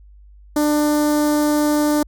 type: tone with notch filter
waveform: sawtooth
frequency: 297.9 Hz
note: D4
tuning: 25 cents sharp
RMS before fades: -17 dBFS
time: 0.56-2.03 s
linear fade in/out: 5 ms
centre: 2600 Hz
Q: 0.57
effects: added 50 Hz sine -42 dBFS peak until 2.07 s